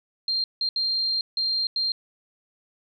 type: tone bursts at uneven times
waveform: sine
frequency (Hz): 4186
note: C8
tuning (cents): 0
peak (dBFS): -22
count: 5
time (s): 0.28-0.44 / 0.61-0.69 / 0.76-1.21 / 1.37-1.67 / 1.76-1.92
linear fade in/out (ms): 2
effects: none